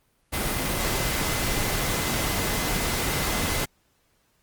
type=tone in noise; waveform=sine; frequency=2046 Hz; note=C7; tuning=39 cents flat; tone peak=-37 dBFS; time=0.32-3.66 s; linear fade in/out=20 ms; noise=pink; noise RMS=-26 dBFS; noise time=0.32-3.66 s; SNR=-14 dB; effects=pink hiss -67 dBFS RMS until 4.42 s + Opus 32 kbps